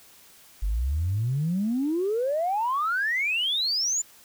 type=exponential sweep; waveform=sine; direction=up; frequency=46.25 to 7220 Hz; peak=-22 dBFS; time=0.62-4.02 s; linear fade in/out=10 ms; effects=tanh soft clip ceiling -18 dBFS + white hiss -53 dBFS RMS until 4.24 s